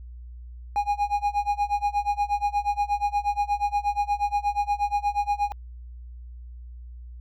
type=tone with tremolo; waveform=triangle; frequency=820 Hz; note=G#5; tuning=22 cents flat; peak=-17 dBFS; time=0.76-5.52 s; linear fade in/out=0 ms; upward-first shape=sine; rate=8.4 Hz; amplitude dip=95%; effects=added 60 Hz sine -38 dBFS peak until 7.2 s